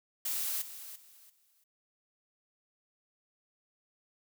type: noise with echo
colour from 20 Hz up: blue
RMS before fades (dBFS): -34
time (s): 0.25-0.62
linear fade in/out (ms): 5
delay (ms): 340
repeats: 3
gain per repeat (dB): -12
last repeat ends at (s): 1.64
effects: none